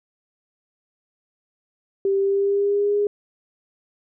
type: tone with pitch glide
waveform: sine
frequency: 392 to 411 Hz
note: G4 to G#4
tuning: 0 to -18 cents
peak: -17 dBFS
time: 2.05-3.07 s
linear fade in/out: 2 ms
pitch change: +82 cents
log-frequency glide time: 2.18-2.96 s
effects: none